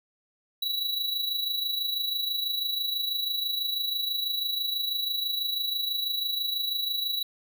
square tone with amplitude modulation, 3923 Hz, B7, 12 cents flat, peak -25 dBFS, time 0.62-7.23 s, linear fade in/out 5 ms, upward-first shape sine, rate 26.1 Hz, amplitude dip 55%, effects none

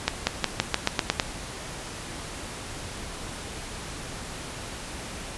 accelerating click train, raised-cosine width 0.2 ms, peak -3 dBFS, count 9, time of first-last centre 0.08-1.198 s, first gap 190 ms, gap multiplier 0.91, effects pink hiss -37 dBFS RMS until 5.37 s + resampled to 24000 Hz

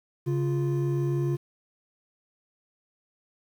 triangle tone pair together, 138.59 / 349 Hz, C#3 / F4, 0 / -1 cents, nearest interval octave + major third, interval 1599 cents, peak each -23 / -27 dBFS, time 0.26-1.37 s, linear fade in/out 20 ms, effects 9-bit

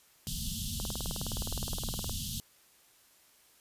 pink band-stop noise, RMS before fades -36 dBFS, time 0.27-2.4 s, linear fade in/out 0 ms, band 240 to 2900 Hz, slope 96 dB/octave
click train, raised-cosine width 1 ms, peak -26 dBFS, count 26, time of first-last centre 0.8-2.095 s, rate 19.3 Hz
effects white hiss -63 dBFS RMS until 3.6 s + resampled to 32000 Hz

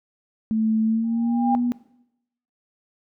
sine tone with pitch glide, 220 to 242.7 Hz, A3 to B3, 0 to -30 cents, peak -19 dBFS, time 0.51-1.72 s, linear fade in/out 0 ms, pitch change +170 cents, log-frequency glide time 0.82-1.5 s
sine tone with exponential growth, 802 Hz, G5, 39 cents sharp, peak -17 dBFS, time 1.04-1.55 s, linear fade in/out 0 ms, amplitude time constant 110 ms
effects noise-tail reverb RT60 0.8 s tail -19 dB re dry

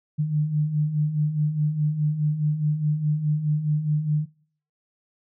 sine beating tone pair, 147.5 / 152.3 Hz, D3 / D#3, +8 / -37 cents, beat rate 4.8 Hz, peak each -28 / -21 dBFS, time 0.18-4.26 s, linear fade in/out 20 ms, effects noise-tail reverb RT60 0.5 s tail -20 dB re dry

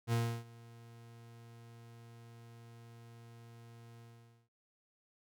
40% pulse tone with ADSR envelope, 116.54 Hz, A#2, in tune, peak -28 dBFS, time 0.07-4.49 s, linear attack 56 ms, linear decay 310 ms, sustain -24 dB, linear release 480 ms, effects none

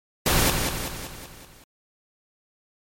pink noise with echo, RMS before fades -20 dBFS, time 0.26-0.5 s, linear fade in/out 2 ms, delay 190 ms, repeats 6, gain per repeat -5 dB, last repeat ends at 1.64 s, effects MP3 64 kbps

